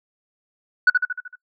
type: tone with echo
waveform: sine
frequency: 1480 Hz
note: F#6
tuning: in tune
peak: -7 dBFS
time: 0.87-0.9 s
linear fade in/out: 5 ms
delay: 76 ms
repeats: 6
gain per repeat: -5 dB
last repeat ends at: 1.356 s
effects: noise-tail reverb RT60 0.1 s tail -23 dB re dry + tanh soft clip ceiling -8 dBFS